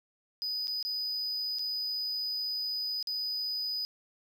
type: tone with dropouts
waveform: triangle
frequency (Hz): 4978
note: D#8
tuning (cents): 0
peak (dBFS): -30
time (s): 0.42-3.85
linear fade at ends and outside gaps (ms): 0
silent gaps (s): 0.672-0.68 / 0.827-0.85 / 1.586-1.593 / 3.027-3.072
effects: none